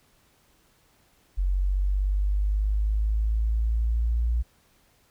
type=linear sweep; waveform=sine; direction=up; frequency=45.96 to 58.8 Hz; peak=-21 dBFS; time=1.37-4.43 s; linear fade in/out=20 ms; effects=pink hiss -63 dBFS RMS until 5.1 s